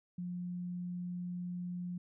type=tone; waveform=sine; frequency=177.7 Hz; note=F3; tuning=30 cents sharp; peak=-37 dBFS; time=0.18-1.98 s; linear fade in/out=5 ms; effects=none